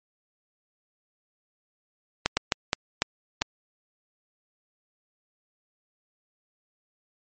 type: slowing click train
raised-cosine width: 0.2 ms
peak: -4 dBFS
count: 6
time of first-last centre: 2.26-3.419 s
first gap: 110 ms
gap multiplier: 1.38
effects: MP3 32 kbps